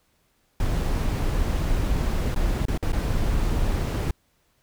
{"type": "noise with dropouts", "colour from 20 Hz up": "brown", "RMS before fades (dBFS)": -23, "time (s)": [0.6, 4.11], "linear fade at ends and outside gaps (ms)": 2, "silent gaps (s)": [[2.346, 2.36], [2.654, 2.682], [2.777, 2.826], [2.921, 2.931]], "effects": ["pink hiss -67 dBFS RMS until 4.62 s"]}